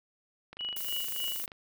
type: click train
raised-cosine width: 0.3 ms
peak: -29 dBFS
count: 26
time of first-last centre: 0.53-1.518 s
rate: 25.3 Hz
type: tone with tremolo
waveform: sine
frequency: 2928 Hz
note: F#7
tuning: 19 cents flat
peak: -32 dBFS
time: 0.59-1.42 s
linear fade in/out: 5 ms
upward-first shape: sine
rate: 3.4 Hz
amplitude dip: 80%
type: noise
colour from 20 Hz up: violet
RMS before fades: -36 dBFS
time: 0.76-1.46 s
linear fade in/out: 5 ms
effects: none